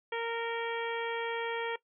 harmonic tone, 462.6 Hz, A#4, 13 cents flat, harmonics 1 / 2 / 3 / 4 / 5 / 6 / 7, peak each -34 / -38 / -43 / -41 / -42 / -48 / -45 dBFS, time 0.12-1.76 s, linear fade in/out 5 ms, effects noise-tail reverb RT60 0.1 s tail -19 dB re dry

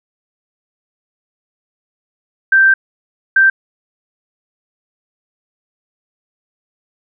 sine tone bursts at uneven times, 1566 Hz, G6, 2 cents flat, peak -6 dBFS, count 2, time 2.52-2.74 / 3.36-3.5 s, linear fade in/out 5 ms, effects none

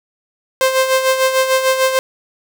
sawtooth tone with tremolo, 524 Hz, C5, 2 cents sharp, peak -6 dBFS, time 0.61-1.99 s, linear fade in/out 0 ms, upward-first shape sine, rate 6.7 Hz, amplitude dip 60%, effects none

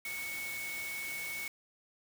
sine tone in noise, 2217 Hz, C#7, in tune, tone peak -38 dBFS, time 0.05-1.48 s, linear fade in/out 2 ms, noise white, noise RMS -44 dBFS, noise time 0.05-1.48 s, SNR +3 dB, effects none

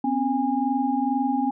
sine tone cluster, 251.8 / 274 / 818 Hz, B3 / C#4 / G#5, +34 / -20 / -26 cents, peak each -25 dBFS, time 0.04-1.51 s, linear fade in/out 5 ms, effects none

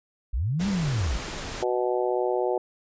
sine linear two-way sweep, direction up then down, 44.1 to 207.7 to 44.1 Hz, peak -23 dBFS, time 0.33-1.18 s, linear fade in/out 10 ms, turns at 0.68 s
pink noise, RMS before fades -34 dBFS, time 0.59-1.64 s, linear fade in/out 20 ms
harmonic tone, 123.47 Hz, B2, in tune, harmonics 3 / 4 / 5 / 6 / 7, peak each -26 / -28 / -30 / -32 / -33 dBFS, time 1.62-2.58 s, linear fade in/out 5 ms
effects resampled to 16000 Hz

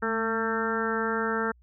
harmonic tone with a mistuned harmonic, 225.1 Hz, A3, 40 cents sharp, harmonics 1 / 2 / 3 / 4 / 5 / 6 / 7 / 8, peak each -32 / -30 / -40 / -35 / -39 / -31 / -33 / -37 dBFS, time 0.02-1.52 s, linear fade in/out 10 ms, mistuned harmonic 1, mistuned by -41 cents, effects added 60 Hz sine -55 dBFS peak until 1.62 s

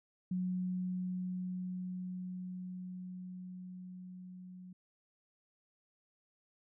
sine tone with level ramp, 182.7 Hz, F#3, 22 cents flat, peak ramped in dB -32 to -48 dBFS, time 0.31-4.73 s, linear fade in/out 5 ms, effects none

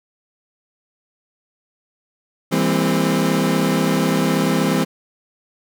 30% pulse chord, C dominant seventh, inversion first, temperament equal with one note detuned, 164.81 / 200.9 / 233.1 / 261.6 Hz, E3 / G3 / Bb3 / C4, 0 / +43 / 0 / 0 cents, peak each -18 / -18 / -23 / -18 dBFS, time 2.51-4.85 s, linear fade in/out 20 ms, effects none

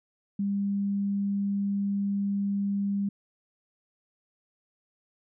sine tone, 200 Hz, G3, 35 cents sharp, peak -25 dBFS, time 0.39-3.09 s, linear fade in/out 5 ms, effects none

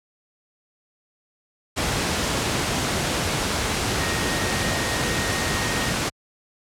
sine tone in noise, 1864.7 Hz, A#6, in tune, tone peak -31 dBFS, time 3.99-5.93 s, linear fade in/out 20 ms, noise pink, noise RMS -23 dBFS, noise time 1.76-6.1 s, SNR -11 dB, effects high-pass 60 Hz 12 dB/octave + low-pass 9000 Hz 12 dB/octave

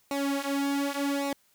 sawtooth tone with flanger, 280 Hz, C#4, 18 cents sharp, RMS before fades -29 dBFS, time 0.11-1.33 s, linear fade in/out 2 ms, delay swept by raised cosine 0.61 to 5.61 ms, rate 0.87 Hz, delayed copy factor -0.85, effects white hiss -66 dBFS RMS until 1.54 s

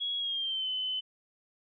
sine tone with pitch glide, 3329 to 3035 Hz, G#7 to F#7, +3 to +43 cents, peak -30 dBFS, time 0-1.01 s, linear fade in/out 20 ms, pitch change -160 cents, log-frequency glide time 0.17-0.69 s, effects none

